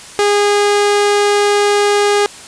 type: tone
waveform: sawtooth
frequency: 410 Hz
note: G#4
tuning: 22 cents flat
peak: -6 dBFS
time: 0.19-2.26 s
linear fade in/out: 0 ms
effects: white hiss -34 dBFS RMS until 2.47 s + resampled to 22050 Hz